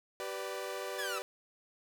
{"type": "chord", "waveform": "sawtooth", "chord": "G major", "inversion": "none", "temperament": "equal with one note detuned", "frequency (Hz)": [385.9, 493.9, 587.3], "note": ["G4", "B4", "D5"], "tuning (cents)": [-27, 0, 0], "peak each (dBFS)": -38, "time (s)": [0.2, 1.22], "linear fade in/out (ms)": 0}
{"type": "linear sweep", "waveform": "sawtooth", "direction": "down", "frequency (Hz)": [1762, 1259], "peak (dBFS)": -33, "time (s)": [0.98, 1.19], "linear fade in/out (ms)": 10}
{"effects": []}